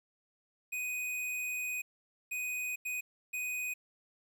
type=tone bursts at uneven times; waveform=square; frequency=2494 Hz; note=D#7; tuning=3 cents sharp; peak=-35 dBFS; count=4; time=0.72-1.82 / 2.31-2.76 / 2.85-3.01 / 3.33-3.74 s; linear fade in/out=10 ms; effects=11-bit